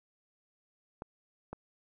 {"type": "clicks", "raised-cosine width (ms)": 1, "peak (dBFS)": -26, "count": 2, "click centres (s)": [1.021, 1.53], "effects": []}